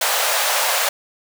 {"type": "high-pass noise", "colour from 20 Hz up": "pink", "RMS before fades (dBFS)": -19, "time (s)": [0.01, 0.89], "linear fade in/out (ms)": 5, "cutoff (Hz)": 530, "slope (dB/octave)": 48, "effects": []}